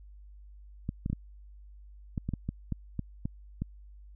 clicks, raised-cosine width 5 ms, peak -19 dBFS, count 12, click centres 0.891 / 1.061 / 1.1 / 1.13 / 2.178 / 2.29 / 2.337 / 2.49 / 2.723 / 2.993 / 3.255 / 3.62 s, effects added 50 Hz sine -48 dBFS peak until 4.15 s

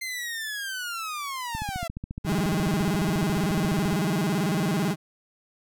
sawtooth linear sweep, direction down, 2093 to 654 Hz, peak -27 dBFS, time 0.01-1.88 s, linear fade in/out 10 ms
click train, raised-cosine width 5 ms, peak -21 dBFS, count 35, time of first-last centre 1.55-3.928 s, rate 14.3 Hz
35% pulse tone with vibrato, 179.4 Hz, F3, 47 cents sharp, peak -21 dBFS, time 2.24-4.96 s, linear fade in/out 50 ms, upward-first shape square, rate 18 Hz, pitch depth 230 cents each way
effects none

